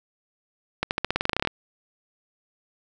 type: accelerating click train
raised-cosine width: 0.3 ms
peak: -7 dBFS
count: 15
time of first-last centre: 0.83-1.473 s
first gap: 79 ms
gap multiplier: 0.91
effects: none